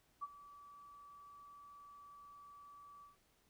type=tone with ADSR envelope; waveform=sine; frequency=1151 Hz; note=D6; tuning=35 cents flat; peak=-38 dBFS; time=0.21-3.17 s; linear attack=23 ms; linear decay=33 ms; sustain=-17 dB; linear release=140 ms; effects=pink hiss -74 dBFS RMS until 3.49 s